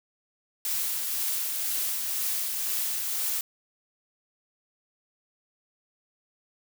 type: noise with tremolo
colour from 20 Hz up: blue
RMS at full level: -28 dBFS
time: 0.65-3.41 s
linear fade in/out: 2 ms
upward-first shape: triangle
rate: 2 Hz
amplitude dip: 30%
effects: none